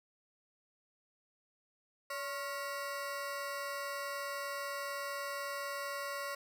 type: ring-modulated tone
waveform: 25% pulse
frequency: 830.6 Hz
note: G#5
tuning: in tune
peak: -31 dBFS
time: 2.1-6.35 s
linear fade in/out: 5 ms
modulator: 262 Hz
effects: none